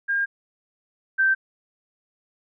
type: tone pair in turn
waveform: sine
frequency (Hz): 1611 / 1558.8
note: G6 / G6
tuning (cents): +47 / -10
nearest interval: minor second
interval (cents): 57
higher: first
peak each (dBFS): -20 / -16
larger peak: second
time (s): 0.08-0.26 / 1.18-1.35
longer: first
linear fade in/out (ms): 20
effects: none